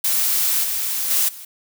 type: noise with level steps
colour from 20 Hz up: blue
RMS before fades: -19 / -23 / -18 / -37 dBFS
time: 0.04-1.45 s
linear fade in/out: 5 ms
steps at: 0.63 / 1.1 / 1.28 s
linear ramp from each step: 10 ms
effects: none